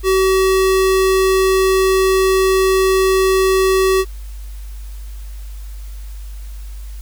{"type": "tone", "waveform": "square", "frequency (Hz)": 380, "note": "F#4", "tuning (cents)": 46, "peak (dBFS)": -12, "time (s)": [0.03, 4.05], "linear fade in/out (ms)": 50, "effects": ["added 50 Hz sine -27 dBFS peak until 7.01 s", "white hiss -46 dBFS RMS until 7.01 s"]}